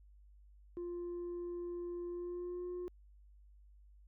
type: tone with pitch glide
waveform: sine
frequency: 349.2 to 357.2 Hz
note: F4 to F4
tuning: 0 to +39 cents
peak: -37 dBFS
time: 0.77-2.88 s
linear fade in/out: 0 ms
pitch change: +39 cents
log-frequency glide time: 2.07-2.67 s
effects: tanh soft clip ceiling -38 dBFS + added 50 Hz sine -58 dBFS peak until 4.07 s